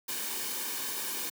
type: noise with comb filter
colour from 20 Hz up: white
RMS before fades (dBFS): -35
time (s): 0.08-1.3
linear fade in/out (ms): 10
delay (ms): 1.5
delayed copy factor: -0.6
effects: high-pass 200 Hz 12 dB/octave